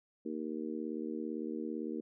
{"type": "harmonic tone", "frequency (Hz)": 77.78, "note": "D#2", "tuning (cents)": 0, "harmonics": [3, 4, 5, 6], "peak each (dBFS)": [-40, -40, -43, -45], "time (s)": [0.25, 2.01], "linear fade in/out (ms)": 10, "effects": []}